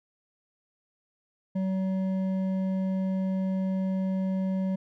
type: tone with hard clipping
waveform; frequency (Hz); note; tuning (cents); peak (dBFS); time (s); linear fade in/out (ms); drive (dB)
sine; 189.4; F#3; +41; -27; 1.55-4.76; 10; 7
effects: none